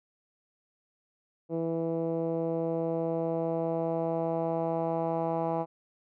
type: tone with low-pass filter sweep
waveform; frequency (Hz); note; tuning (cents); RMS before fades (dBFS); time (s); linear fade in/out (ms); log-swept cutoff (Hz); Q
10% pulse; 164.81; E3; 0; -30; 1.49-5.66; 50; 450 to 840; 2
effects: none